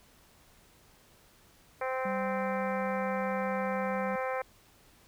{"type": "harmonic tone", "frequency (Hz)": 260, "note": "C4", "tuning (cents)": -11, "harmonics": [2, 3, 4, 5, 6, 7, 8, 9], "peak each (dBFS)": [-33, -37, -39, -41, -43, -44, -45, -46], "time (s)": [1.81, 4.42], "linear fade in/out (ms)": 5}
{"type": "tone", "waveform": "triangle", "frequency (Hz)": 195.3, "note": "G3", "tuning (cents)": -6, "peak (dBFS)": -33, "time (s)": [2.05, 4.16], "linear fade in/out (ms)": 5}
{"effects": ["pink hiss -61 dBFS RMS until 5.07 s"]}